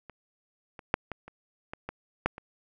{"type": "clicks", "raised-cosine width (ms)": 0.5, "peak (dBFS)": [-29, -28, -7, -20, -30, -22, -20, -9, -26], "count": 9, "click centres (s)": [0.097, 0.792, 0.941, 1.117, 1.28, 1.735, 1.89, 2.26, 2.381], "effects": []}